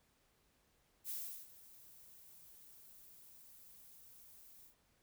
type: noise with ADSR envelope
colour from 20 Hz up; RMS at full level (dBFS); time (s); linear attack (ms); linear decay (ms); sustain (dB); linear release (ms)
violet; -42; 1.04-4.75; 59; 370; -18; 97
effects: pink hiss -75 dBFS RMS until 5.02 s